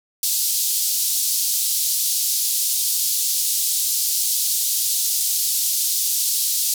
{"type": "band-pass noise", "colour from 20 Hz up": "white", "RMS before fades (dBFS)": -21, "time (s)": [0.23, 6.74], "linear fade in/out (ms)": 2, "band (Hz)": [4000, 15000], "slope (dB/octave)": 24, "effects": []}